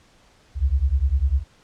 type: beating tone pair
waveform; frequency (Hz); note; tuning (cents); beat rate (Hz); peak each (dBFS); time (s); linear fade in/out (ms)
sine; 63 / 73; B1 / D2; +35 / -10; 10; -20; 0.55-1.44; 50
effects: pink hiss -56 dBFS RMS until 1.63 s + low-pass 7000 Hz 12 dB/octave